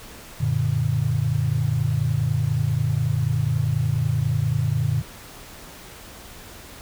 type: chord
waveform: sine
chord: Gb augmented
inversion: none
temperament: equal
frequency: 92.5 / 116.54 / 146.83 Hz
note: Gb2 / Bb2 / D3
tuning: 0 / 0 / 0 cents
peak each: -27 / -22 / -23 dBFS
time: 0.4-5.02 s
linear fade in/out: 10 ms
effects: pink hiss -42 dBFS RMS until 6.81 s